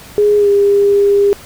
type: tone with pitch glide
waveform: sine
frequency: 415.3 to 403.2 Hz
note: G#4 to G4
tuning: 0 to +49 cents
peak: -7 dBFS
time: 0.18-1.33 s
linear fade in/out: 0 ms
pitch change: -51 cents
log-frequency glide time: 0.37-0.49 s
effects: pink hiss -36 dBFS RMS until 1.45 s